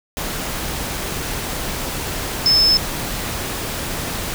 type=tone in noise; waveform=sine; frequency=5240 Hz; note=E8; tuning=11 cents flat; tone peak=-11 dBFS; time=2.46-2.77 s; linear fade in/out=0 ms; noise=pink; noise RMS=-25 dBFS; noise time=0.17-4.34 s; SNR=+11 dB; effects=none